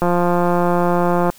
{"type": "click train", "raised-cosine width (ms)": 1, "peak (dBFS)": -4, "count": 225, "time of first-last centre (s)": [0.02, 1.3], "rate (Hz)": 175, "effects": ["white hiss -46 dBFS RMS until 1.38 s"]}